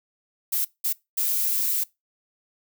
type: noise bursts at uneven times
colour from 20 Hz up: violet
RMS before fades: -24 dBFS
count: 3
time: 0.52-0.65 / 0.84-0.93 / 1.17-1.84 s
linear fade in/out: 10 ms
effects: noise-tail reverb RT60 0.2 s tail -22 dB re dry